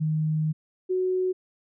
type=tone pair in turn; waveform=sine; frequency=155.56 / 370 Hz; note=D#3 / F#4; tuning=0 / 0 cents; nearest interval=octave + minor third; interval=1500 cents; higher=second; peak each=-22 dBFS; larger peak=neither; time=0-0.53 / 0.89-1.33 s; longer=first; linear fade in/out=20 ms; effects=none